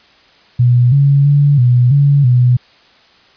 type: tone with pitch steps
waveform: sine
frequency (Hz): 122.5 / 140.5 / 143.6 / 123.2 / 142 / 124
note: B2 / C#3 / D3 / B2 / C#3 / B2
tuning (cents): -14 / +24 / -39 / -4 / +42 / +7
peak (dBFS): -6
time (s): 0.59-2.57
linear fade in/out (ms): 10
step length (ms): 330
effects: white hiss -47 dBFS RMS until 3.36 s + resampled to 11025 Hz